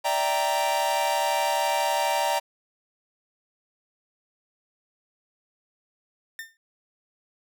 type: chord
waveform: 45% pulse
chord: E half-diminished seventh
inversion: third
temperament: equal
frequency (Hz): 587.3 / 659.3 / 784 / 932.3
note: D5 / E5 / G5 / Bb5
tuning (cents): 0 / 0 / 0 / 0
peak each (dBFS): -29 / -31 / -28 / -26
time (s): 0.04-2.4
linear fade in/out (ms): 20
type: tone with exponential decay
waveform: 40% pulse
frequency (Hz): 1805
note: A6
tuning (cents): +44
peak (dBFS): -30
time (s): 6.39-6.57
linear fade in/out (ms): 1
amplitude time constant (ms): 38
effects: none